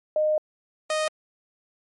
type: tone pair in turn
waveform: sine / sawtooth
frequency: 614 / 620.4 Hz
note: D#5 / D#5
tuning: -23 / -5 cents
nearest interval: unison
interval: 18 cents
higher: second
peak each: -19 dBFS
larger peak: neither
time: 0.16-0.38 / 0.9-1.08 s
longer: first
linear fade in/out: 2 ms
effects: MP3 48 kbps